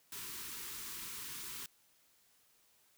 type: band-stop noise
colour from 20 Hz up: white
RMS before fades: -45 dBFS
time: 0.12-1.66 s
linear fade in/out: 2 ms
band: 450 to 900 Hz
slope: 96 dB/octave
effects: white hiss -70 dBFS RMS until 2.97 s